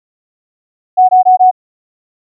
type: tone bursts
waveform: sine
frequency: 740 Hz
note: F#5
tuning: in tune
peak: -3 dBFS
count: 4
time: 0.97-1.513 s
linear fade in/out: 20 ms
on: 120 ms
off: 21 ms
effects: none

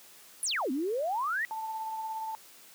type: exponential two-way sweep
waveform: sine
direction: down then up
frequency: 11190 to 246.9 to 1989 Hz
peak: -28 dBFS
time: 0.43-1.45 s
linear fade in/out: 0 ms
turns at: 0.71 s
type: tone with tremolo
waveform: sine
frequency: 883 Hz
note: A5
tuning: 6 cents sharp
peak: -32 dBFS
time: 1.51-2.35 s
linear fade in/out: 0 ms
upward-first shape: sine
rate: 17 Hz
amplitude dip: 30%
effects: white hiss -54 dBFS RMS until 2.74 s + high-pass 150 Hz 12 dB/octave

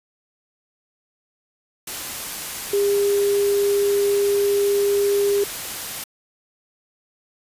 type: tone in noise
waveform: sine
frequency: 403.4 Hz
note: G4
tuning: 50 cents sharp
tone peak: -16 dBFS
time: 2.73-5.44 s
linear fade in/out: 5 ms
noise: white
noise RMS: -30 dBFS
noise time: 1.87-6.04 s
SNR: +11 dB
effects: resampled to 32000 Hz

